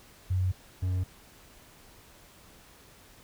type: tone pair in turn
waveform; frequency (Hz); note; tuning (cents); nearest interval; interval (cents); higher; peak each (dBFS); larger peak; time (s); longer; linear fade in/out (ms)
sine / triangle; 92.5 / 91.91; F#2 / F#2; 0 / -11; unison; 11; first; -24; neither; 0.3-0.52 / 0.82-1.04; neither; 10
effects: pink hiss -55 dBFS RMS until 3.23 s